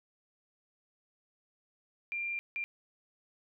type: tone bursts at uneven times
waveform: sine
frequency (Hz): 2383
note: D7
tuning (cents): +25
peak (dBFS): -33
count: 2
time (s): 2.12-2.39 / 2.56-2.64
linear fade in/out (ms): 0
effects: none